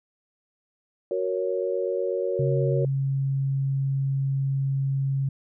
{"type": "chord", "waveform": "sine", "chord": "F# major", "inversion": "none", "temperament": "equal", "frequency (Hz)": [370, 466.2, 554.4], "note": ["F#4", "A#4", "C#5"], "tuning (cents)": [0, 0, 0], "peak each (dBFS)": -28, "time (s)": [1.11, 2.85], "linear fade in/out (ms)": 2}
{"type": "tone", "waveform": "sine", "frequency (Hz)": 136.4, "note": "C#3", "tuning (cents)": -28, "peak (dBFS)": -22, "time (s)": [2.39, 5.29], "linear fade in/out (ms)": 5}
{"effects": []}